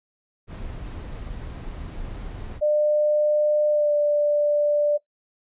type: noise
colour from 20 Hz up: brown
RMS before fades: -34 dBFS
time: 0.47-2.61 s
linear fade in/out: 50 ms
type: tone with pitch glide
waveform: sine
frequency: 600 to 589.4 Hz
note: D5 to D5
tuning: +37 to +6 cents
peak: -17 dBFS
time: 2.61-4.98 s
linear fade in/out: 20 ms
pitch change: -31 cents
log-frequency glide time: 3.68-3.93 s
effects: noise-tail reverb RT60 0.1 s tail -18 dB re dry + resampled to 8000 Hz